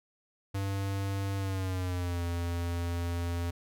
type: tone with pitch glide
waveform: square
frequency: 98.2 to 85.98 Hz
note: G2 to F2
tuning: +4 to -27 cents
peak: -31 dBFS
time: 0.54-3.51 s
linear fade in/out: 10 ms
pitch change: -231 cents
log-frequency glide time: 1.37-2.23 s
effects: none